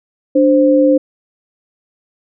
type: tone pair together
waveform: sine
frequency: 293.7 / 523.3 Hz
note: D4 / C5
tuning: 0 / 0 cents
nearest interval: minor seventh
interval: 1000 cents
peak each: -10 dBFS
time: 0.35-0.98 s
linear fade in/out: 10 ms
effects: none